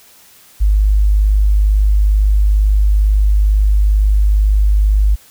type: tone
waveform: sine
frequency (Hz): 51.1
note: G#1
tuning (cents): -27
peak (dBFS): -8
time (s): 0.6-5.16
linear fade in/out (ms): 20
effects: white hiss -45 dBFS RMS until 5.3 s